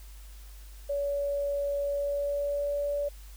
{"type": "tone with pitch glide", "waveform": "sine", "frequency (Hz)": [568, 575.6], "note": ["C#5", "D5"], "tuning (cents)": [42, -35], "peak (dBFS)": -27, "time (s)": [0.89, 3.09], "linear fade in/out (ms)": 10, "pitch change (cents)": 23, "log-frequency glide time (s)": [1.83, 2.88], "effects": ["added 50 Hz sine -44 dBFS peak until 3.36 s", "white hiss -56 dBFS RMS until 3.36 s"]}